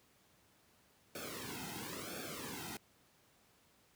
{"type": "noise with flanger", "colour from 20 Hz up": "pink", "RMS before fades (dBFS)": -45, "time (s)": [1.15, 2.77], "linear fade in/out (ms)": 2, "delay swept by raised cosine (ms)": [1, 1.78], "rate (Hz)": 0.97, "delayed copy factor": -1, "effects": ["pink hiss -69 dBFS RMS until 3.95 s", "high-pass 80 Hz 12 dB/octave"]}